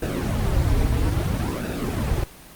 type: noise with flanger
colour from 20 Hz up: brown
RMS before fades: -22 dBFS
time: 0.02-2.24 s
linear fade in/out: 5 ms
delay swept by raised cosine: 0.93 to 5.73 ms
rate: 0.6 Hz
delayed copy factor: -0.95
effects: pink hiss -44 dBFS RMS until 2.55 s + Opus 24 kbps